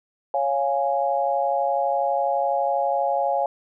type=chord; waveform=sine; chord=Db major; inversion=none; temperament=equal; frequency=554.4 / 698.5 / 830.6 Hz; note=Db5 / F5 / Ab5; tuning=0 / 0 / 0 cents; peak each=-24 dBFS; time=0.34-3.46 s; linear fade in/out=2 ms; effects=none